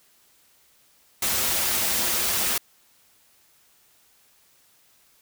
white noise with comb filter, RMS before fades -24 dBFS, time 1.22-2.58 s, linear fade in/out 5 ms, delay 6.8 ms, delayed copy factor -0.5, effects white hiss -60 dBFS RMS until 5.21 s

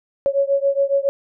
sine beating tone pair, 552 / 559.2 Hz, C#5 / C#5, -7 / +15 cents, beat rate 7.2 Hz, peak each -18 / -19 dBFS, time 0.26-1.09 s, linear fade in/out 0 ms, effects none

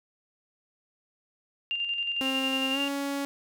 sine tone with tremolo, 2794 Hz, F7, in tune, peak -26 dBFS, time 1.71-2.88 s, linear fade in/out 0 ms, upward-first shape square, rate 11 Hz, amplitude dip 40%
sawtooth tone with pitch glide, 265.6 to 279.9 Hz, C4 to C#4, +26 to +17 cents, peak -25 dBFS, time 2.21-3.25 s, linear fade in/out 0 ms, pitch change +91 cents, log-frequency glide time 2.72-2.79 s
effects none

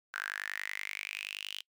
sawtooth tone with high-pass filter sweep, 50.5 Hz, G#1, 48 cents flat, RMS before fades -40 dBFS, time 0.13-1.62 s, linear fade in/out 20 ms, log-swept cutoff 1500 to 3100 Hz, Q 8.2, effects noise-tail reverb RT60 0.1 s tail -25 dB re dry

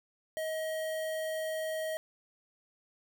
square tone with notch filter, 633 Hz, D#5, 30 cents sharp, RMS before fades -35 dBFS, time 0.37-1.97 s, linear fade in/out 0 ms, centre 5000 Hz, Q 1.8, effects none

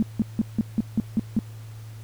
sine tone bursts, 220 Hz, A3, in tune, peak -17 dBFS, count 8, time 0-1.39 s, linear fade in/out 0 ms, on 25 ms, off 170 ms, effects added 110 Hz sine -37 dBFS peak until 2.03 s + pink hiss -52 dBFS RMS until 2.03 s

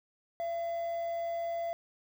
triangle tone with quantisation, 677 Hz, E5, 46 cents sharp, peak -30 dBFS, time 0.4-1.73 s, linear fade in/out 0 ms, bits 9, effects none

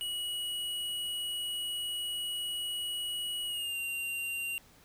square tone with pitch glide, 2915 to 2774 Hz, F#7 to F7, -26 to -12 cents, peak -34 dBFS, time 0.01-4.58 s, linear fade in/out 0 ms, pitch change -86 cents, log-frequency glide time 3.46-3.78 s, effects pink hiss -60 dBFS RMS until 4.84 s

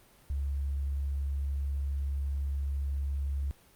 sine tone, 69.6 Hz, C#2, 8 cents sharp, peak -29 dBFS, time 0.3-3.51 s, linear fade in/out 0 ms, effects pink hiss -60 dBFS RMS until 3.75 s + Opus 32 kbps

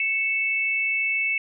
sine tone pair together, 2217 / 2636 Hz, C#7 / E7, 0 / -1 cents, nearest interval minor third, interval 299 cents, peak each -24 dBFS, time 0-1.38 s, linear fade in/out 2 ms, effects none

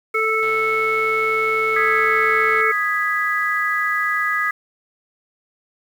harmonic tone, 440 Hz, A4, in tune, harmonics 1 / 3 / 5, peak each -22 / -21 / -20 dBFS, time 0.14-2.72 s, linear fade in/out 10 ms
click train, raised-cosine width 0.3 ms, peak -20 dBFS, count 280, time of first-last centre 0.43-2.61 s, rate 128 Hz
sine chord, G# minor, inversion second, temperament equal, 1244.5 / 1661.2 / 1975.5 Hz, D#6 / G#6 / B6, 0 / 0 / 0 cents, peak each -22 dBFS, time 1.76-4.51 s, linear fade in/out 5 ms
effects 7-bit

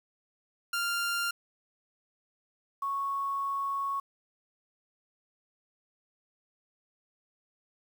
sawtooth / sine tone pair in turn, 1394 / 1106.4 Hz, F6 / C#6, -4 / -4 cents, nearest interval major third, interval 400 cents, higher first, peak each -25 / -29 dBFS, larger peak first, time 0.73-1.31 / 2.82-4 s, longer second, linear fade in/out 5 ms, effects 9-bit

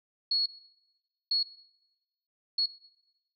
sine tone bursts at uneven times, 4346 Hz, C#8, 35 cents flat, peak -24 dBFS, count 3, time 0.31-0.46 / 1.31-1.43 / 2.58-2.66 s, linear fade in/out 5 ms, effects noise-tail reverb RT60 0.9 s tail -17 dB re dry

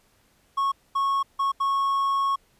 triangle tone bursts at uneven times, 1100 Hz, C#6, 14 cents flat, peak -19 dBFS, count 4, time 0.57-0.72 / 0.95-1.23 / 1.39-1.52 / 1.6-2.36 s, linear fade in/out 10 ms, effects pink hiss -63 dBFS RMS until 2.59 s + resampled to 32000 Hz

